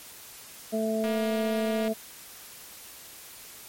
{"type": "harmonic tone", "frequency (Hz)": 220, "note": "A3", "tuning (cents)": 0, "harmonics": [1, 2, 3], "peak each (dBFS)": [-28, -31, -29], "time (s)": [0.72, 1.94], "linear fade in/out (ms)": 20}
{"type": "click train", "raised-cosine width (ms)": 0.3, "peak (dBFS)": -22, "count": 200, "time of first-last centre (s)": [1.04, 1.88], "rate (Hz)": 237}
{"effects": ["white hiss -46 dBFS RMS until 3.68 s", "MP3 64 kbps"]}